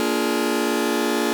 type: chord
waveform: sawtooth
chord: Bb dominant seventh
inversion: none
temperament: just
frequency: 233.1 / 291.4 / 349.6 / 419.5 Hz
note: Bb3 / D4 / F4 / Ab4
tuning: 0 / -13 / +2 / +17 cents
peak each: -21 dBFS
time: 0-1.33 s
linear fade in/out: 0 ms
effects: none